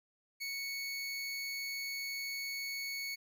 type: tone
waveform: 25% pulse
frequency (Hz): 2217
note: C#7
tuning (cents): 0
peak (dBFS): -34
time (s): 0.4-3.16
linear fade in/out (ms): 20
effects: none